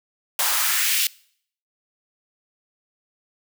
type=noise with high-pass filter sweep; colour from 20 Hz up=white; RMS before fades=-21 dBFS; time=0.39-1.07 s; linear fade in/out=2 ms; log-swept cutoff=730 to 2900 Hz; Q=1.7; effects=noise-tail reverb RT60 0.6 s tail -23 dB re dry